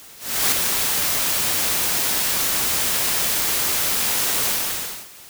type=noise with ADSR envelope; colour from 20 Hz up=white; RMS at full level=-17 dBFS; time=0.19-5.1 s; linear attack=330 ms; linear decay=4 ms; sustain=-4 dB; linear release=620 ms; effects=white hiss -43 dBFS RMS until 5.29 s